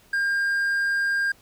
triangle tone, 1605 Hz, G6, 40 cents sharp, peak -19 dBFS, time 0.13-1.32 s, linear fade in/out 5 ms, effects pink hiss -56 dBFS RMS until 1.41 s

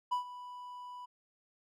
triangle tone with ADSR envelope, 987.8 Hz, B5, in tune, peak -26 dBFS, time 0.11-1.06 s, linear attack 15 ms, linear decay 110 ms, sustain -16 dB, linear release 13 ms, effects none

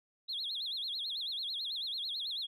sine tone with vibrato, 3729 Hz, A#7, in tune, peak -34 dBFS, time 0.28-2.47 s, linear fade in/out 20 ms, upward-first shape sine, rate 9.1 Hz, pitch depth 240 cents each way, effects tanh soft clip ceiling -31 dBFS

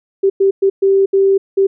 sine tone bursts at uneven times, 390 Hz, G4, 9 cents flat, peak -8 dBFS, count 6, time 0.23-0.3 / 0.4-0.51 / 0.62-0.7 / 0.82-1.06 / 1.13-1.38 / 1.57-1.67 s, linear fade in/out 10 ms, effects none

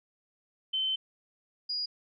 sine tone pair in turn, 3075 / 4881 Hz, G7 / D#8, -34 / -34 cents, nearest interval minor sixth, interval 800 cents, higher second, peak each -27 / -30 dBFS, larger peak first, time 0.73-0.96 / 1.69-1.86 s, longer first, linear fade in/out 10 ms, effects none

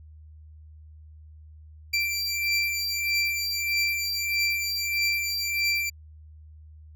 25% pulse beating tone pair, 2349 / 2350.6 Hz, D7 / D7, 0 / +1 cents, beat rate 1.6 Hz, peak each -24 / -23 dBFS, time 1.93-5.9 s, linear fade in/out 10 ms, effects added 77 Hz sine -45 dBFS peak until 6.95 s

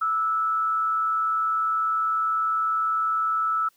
sine tone with frequency modulation, 1310 Hz, E6, 11 cents flat, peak -21 dBFS, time 0.01-3.69 s, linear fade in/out 10 ms, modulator 120 Hz, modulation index 0.37, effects white hiss -64 dBFS RMS until 3.76 s

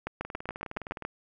two click trains, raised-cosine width 0.5 ms, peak -17 / -23 dBFS, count 8 / 16, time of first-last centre 0.07-1.05 / 0.25-1.023 s, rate 7.14 / 19.4 Hz, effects none

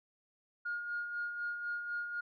sine tone with tremolo, 1426 Hz, F6, 36 cents sharp, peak -33 dBFS, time 0.65-2.21 s, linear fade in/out 10 ms, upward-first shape sine, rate 4 Hz, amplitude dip 50%, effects tanh soft clip ceiling -29 dBFS

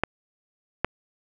clicks, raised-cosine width 0.5 ms, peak -6 dBFS, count 2, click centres 0.036 / 0.846 s, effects none

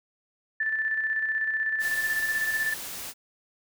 sine tone with tremolo, 1760 Hz, A6, in tune, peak -23 dBFS, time 0.6-2.74 s, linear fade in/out 5 ms, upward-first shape square, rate 16 Hz, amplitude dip 40%
white noise, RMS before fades -37 dBFS, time 1.79-3.14 s, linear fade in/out 50 ms
effects none

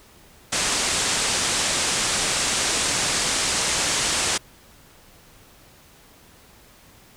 white low-pass noise, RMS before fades -23 dBFS, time 0.52-4.38 s, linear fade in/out 10 ms, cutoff 9000 Hz, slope 48 dB/octave, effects pink hiss -51 dBFS RMS until 7.16 s

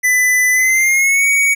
square tone with pitch glide, 2000 to 2245 Hz, B6 to C#7, +21 to +21 cents, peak -11 dBFS, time 0.03-1.55 s, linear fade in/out 20 ms, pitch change +200 cents, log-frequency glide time 0.52-1.26 s, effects none

